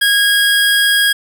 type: tone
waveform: 25% pulse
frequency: 1641 Hz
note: G#6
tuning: 21 cents flat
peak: -6 dBFS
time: 0.01-1.13 s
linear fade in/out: 10 ms
effects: none